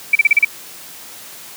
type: tone bursts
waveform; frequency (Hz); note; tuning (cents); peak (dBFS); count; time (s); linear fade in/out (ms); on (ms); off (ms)
sine; 2316; D7; -25; -6; 6; 0.13-0.449; 5; 24; 35
effects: white hiss -36 dBFS RMS until 1.56 s + high-pass 100 Hz 12 dB/octave